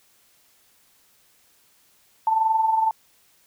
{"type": "tone with amplitude modulation", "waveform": "sine", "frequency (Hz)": 886, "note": "A5", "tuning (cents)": 12, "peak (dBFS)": -15, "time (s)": [2.27, 2.91], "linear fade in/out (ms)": 2, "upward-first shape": "sine", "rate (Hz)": 21.8, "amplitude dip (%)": 55, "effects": ["white hiss -60 dBFS RMS until 3.46 s"]}